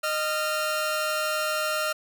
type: tone pair together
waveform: sawtooth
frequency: 617 / 1385.1 Hz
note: D#5 / F6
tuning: -15 / -15 cents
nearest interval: octave + major second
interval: 1400 cents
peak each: -24 dBFS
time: 0.03-1.93 s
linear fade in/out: 10 ms
effects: none